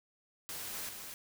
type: noise with echo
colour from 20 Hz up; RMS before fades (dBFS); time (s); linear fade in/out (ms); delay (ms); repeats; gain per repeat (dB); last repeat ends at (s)
white; -42; 0.49-0.89; 0; 250; 1; -4; 1.14
effects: none